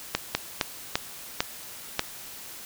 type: slowing click train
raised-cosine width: 0.2 ms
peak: -5 dBFS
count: 6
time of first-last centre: 0.15-1.994 s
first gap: 200 ms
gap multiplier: 1.31
effects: white hiss -42 dBFS RMS until 2.65 s